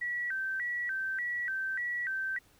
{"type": "tone with vibrato", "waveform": "sine", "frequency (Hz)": 1734, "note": "A6", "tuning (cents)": -26, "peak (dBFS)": -31, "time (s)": [0.01, 2.39], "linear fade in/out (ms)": 10, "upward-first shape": "square", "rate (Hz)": 1.7, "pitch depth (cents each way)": 190, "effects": ["pink hiss -64 dBFS RMS until 2.59 s"]}